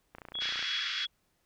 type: click train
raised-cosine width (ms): 0.5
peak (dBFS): -30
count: 15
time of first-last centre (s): 0.15-0.626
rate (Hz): 29.4
type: tone with tremolo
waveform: sine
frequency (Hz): 3348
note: G#7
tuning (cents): +13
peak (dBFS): -32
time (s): 0.34-1.07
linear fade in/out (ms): 10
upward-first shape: sine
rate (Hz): 3.1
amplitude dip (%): 50
type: band-pass noise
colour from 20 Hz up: pink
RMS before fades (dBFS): -36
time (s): 0.4-1.06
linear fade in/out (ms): 20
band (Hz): 1400 to 5200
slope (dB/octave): 48
effects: pink hiss -74 dBFS RMS until 1.45 s